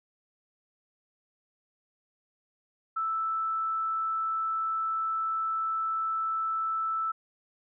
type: tone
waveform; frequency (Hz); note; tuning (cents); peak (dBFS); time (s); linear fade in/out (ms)
sine; 1318.5; E6; 0; -27; 2.96-7.12; 10
effects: none